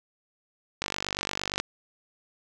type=click train; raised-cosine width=0.2 ms; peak=-11 dBFS; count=39; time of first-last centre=0.82-1.6 s; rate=48.7 Hz; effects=none